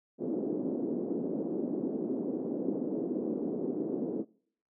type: band-pass noise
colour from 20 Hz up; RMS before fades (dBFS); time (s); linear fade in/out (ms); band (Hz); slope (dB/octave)
pink; -33; 0.18-4.25; 50; 230 to 410; 24
effects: noise-tail reverb RT60 0.6 s tail -25 dB re dry + high-pass 150 Hz 12 dB/octave